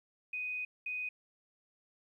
sine tone bursts at uneven times, 2495 Hz, D#7, 4 cents sharp, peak -35 dBFS, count 2, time 0.33-0.65 / 0.86-1.09 s, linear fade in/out 5 ms, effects 12-bit

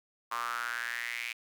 sawtooth tone with high-pass filter sweep, 118.5 Hz, A#2, 29 cents sharp, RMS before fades -36 dBFS, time 0.31-1.33 s, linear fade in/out 10 ms, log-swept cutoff 1100 to 2400 Hz, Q 6.3, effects none

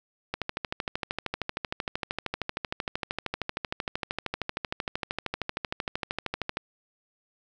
click train, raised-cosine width 0.3 ms, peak -13 dBFS, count 82, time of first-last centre 0.34-6.571 s, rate 13 Hz, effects none

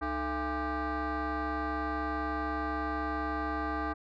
sine tone with frequency modulation, 441 Hz, A4, 4 cents sharp, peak -28 dBFS, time 0.01-3.94 s, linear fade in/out 20 ms, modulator 373 Hz, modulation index 2.9, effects tanh soft clip ceiling -29 dBFS

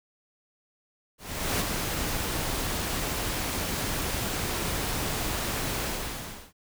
pink noise with ADSR envelope, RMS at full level -26 dBFS, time 1.18-6.53 s, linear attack 420 ms, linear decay 21 ms, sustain -4 dB, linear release 720 ms, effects none

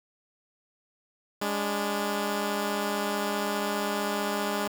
10% pulse tone pair together, 205.1 / 290 Hz, G#3 / D4, -21 / -22 cents, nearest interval tritone, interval 599 cents, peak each -20 / -25 dBFS, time 1.41-4.68 s, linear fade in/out 10 ms, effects 7-bit

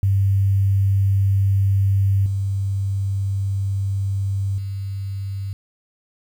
sine tone with level steps, 98 Hz, G2, in tune, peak -14 / -19 / -24 dBFS, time 0.03-5.53 s, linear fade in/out 0 ms, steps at 2.26 / 4.58 s, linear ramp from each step 2 ms, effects 8-bit

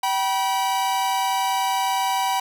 45% pulse tone pair together, 770.7 / 971 Hz, G5 / B5, -30 / -30 cents, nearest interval major third, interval 400 cents, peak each -23 dBFS, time 0.03-2.4 s, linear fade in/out 5 ms, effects none

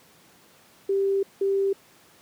sine tone bursts at uneven times, 392.5 Hz, G4, 2 cents sharp, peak -20 dBFS, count 2, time 0.89-1.23 / 1.41-1.73 s, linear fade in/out 5 ms, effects pink hiss -55 dBFS RMS until 2.21 s + high-pass 150 Hz 12 dB/octave

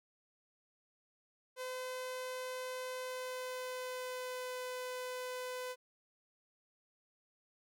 sawtooth tone with pitch glide, 510 to 504.1 Hz, C5 to B4, -44 to +35 cents, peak -36 dBFS, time 1.56-5.76 s, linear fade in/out 50 ms, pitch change -21 cents, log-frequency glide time 3.04-4.62 s, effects none

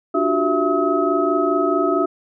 sine tone cluster, 294.8 / 355.9 / 380.5 / 666 / 1278 Hz, D4 / F4 / F#4 / E5 / D#6, +7 / +33 / +48 / +18 / +46 cents, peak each -22 dBFS, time 0.14-2.06 s, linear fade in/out 10 ms, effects none

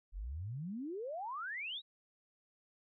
sine exponential sweep, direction up, 40.95 to 3951 Hz, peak -39 dBFS, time 0.12-1.82 s, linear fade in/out 50 ms, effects none

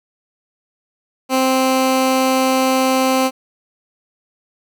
15% pulse tone, 261.6 Hz, C4, in tune, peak -7 dBFS, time 1.29-3.31 s, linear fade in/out 50 ms, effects none

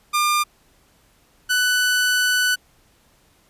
sawtooth tone pair in turn, 1200 / 1492 Hz, D6 / F#6, +37 / +14 cents, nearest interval major third, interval 377 cents, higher second, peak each -13 dBFS, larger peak neither, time 0.13-0.44 / 1.49-2.56 s, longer second, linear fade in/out 20 ms, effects pink hiss -58 dBFS RMS until 3.49 s + resampled to 32000 Hz

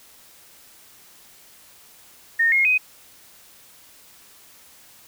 sine tone with pitch steps, 1837 / 2147 / 2509 Hz, A#6 / C7 / D#7, -26 / +44 / +14 cents, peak -15 dBFS, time 2.39-2.78 s, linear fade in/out 10 ms, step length 130 ms, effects white hiss -50 dBFS RMS until 5.07 s

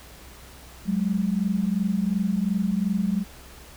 sine tone pair together, 186.03 / 208.8 Hz, F#3 / G#3, +10 / +10 cents, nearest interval major second, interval 200 cents, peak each -24 dBFS, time 0.85-3.25 s, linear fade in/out 50 ms, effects added 63 Hz sine -48 dBFS peak until 3.76 s + pink hiss -47 dBFS RMS until 3.76 s

